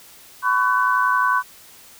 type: tone cluster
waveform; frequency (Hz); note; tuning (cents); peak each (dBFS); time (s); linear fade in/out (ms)
sine; 1010 / 1121 / 1508; B5 / C#6 / F#6; +39 / +19 / +32; -20; 0.42-1.43; 50
effects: white hiss -46 dBFS RMS until 1.99 s